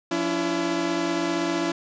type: tone cluster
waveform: sawtooth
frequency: 175.4 / 285.6 / 335.3 Hz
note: F3 / D4 / E4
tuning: +8 / -48 / +30 cents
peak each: -30 / -24 / -21 dBFS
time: 0.11-1.72 s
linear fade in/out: 5 ms
effects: resampled to 16000 Hz + 8-bit